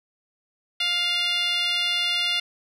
10% pulse tone with band-pass filter, 702 Hz, F5, 9 cents sharp, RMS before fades -24 dBFS, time 0.8-2.4 s, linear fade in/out 5 ms, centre 3200 Hz, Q 2.1, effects none

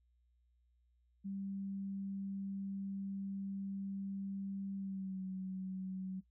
sine tone with pitch glide, 196 to 188.23 Hz, G3 to F#3, 0 to +30 cents, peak -39 dBFS, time 1.24-6.21 s, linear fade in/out 20 ms, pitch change -70 cents, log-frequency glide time 4.76-5.22 s, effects noise-tail reverb RT60 0.1 s tail -20 dB re dry + added 60 Hz sine -70 dBFS peak until 6.3 s

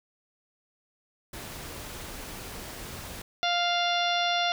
pink noise, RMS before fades -40 dBFS, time 1.33-3.22 s, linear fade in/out 5 ms
harmonic tone, 698.5 Hz, F5, in tune, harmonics 1 / 2 / 3 / 4 / 5 / 6 / 7 / 8, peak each -27 / -32 / -35 / -33 / -30 / -37 / -42 / -40 dBFS, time 3.43-4.52 s, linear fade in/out 0 ms
effects none

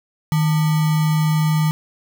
sine tone with sample-and-hold, 155.56 Hz, D#3, in tune, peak -14 dBFS, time 0.32-1.71 s, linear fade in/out 0 ms, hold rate 1050 Hz, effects none

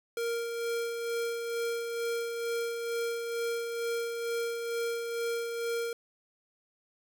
square tone with tremolo, 466.2 Hz, A#4, in tune, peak -30 dBFS, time 0.17-5.93 s, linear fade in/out 2 ms, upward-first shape sine, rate 2.2 Hz, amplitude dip 40%, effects none

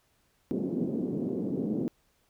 pink band-pass noise, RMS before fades -31 dBFS, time 0.51-1.88 s, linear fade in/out 0 ms, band 190 to 370 Hz, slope 24 dB/octave, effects pink hiss -70 dBFS RMS until 2.29 s

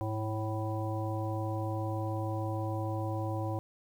harmonic tone with a mistuned harmonic, 109.6 Hz, A2, 6 cents flat, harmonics 1 / 3 / 5 / 7 / 9, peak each -33 / -38 / -40 / -41 / -43 dBFS, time 0.01-3.59 s, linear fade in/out 0 ms, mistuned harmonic 1, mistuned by -58 cents, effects 10-bit

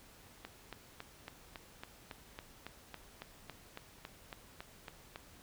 click train, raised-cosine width 0.3 ms, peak -28 dBFS, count 18, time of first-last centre 0.45-5.159 s, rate 3.61 Hz, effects pink hiss -59 dBFS RMS until 5.42 s

